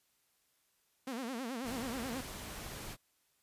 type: tone with vibrato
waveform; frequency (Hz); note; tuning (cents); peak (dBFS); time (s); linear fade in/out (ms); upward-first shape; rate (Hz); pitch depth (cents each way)
sawtooth; 246.9; B3; 0; -34; 1.07-2.21; 5; sine; 9.3; 170
type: noise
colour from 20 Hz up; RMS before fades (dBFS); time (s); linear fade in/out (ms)
pink; -45; 1.63-2.97; 50
effects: white hiss -75 dBFS RMS until 3.42 s + resampled to 32000 Hz